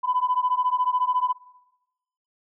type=beating tone pair; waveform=sine; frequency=995 / 1009 Hz; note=B5 / B5; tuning=+13 / +37 cents; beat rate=14 Hz; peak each=-23 dBFS; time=0.03-1.33 s; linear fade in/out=20 ms; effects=noise-tail reverb RT60 1.0 s tail -21 dB re dry + tanh soft clip ceiling -13 dBFS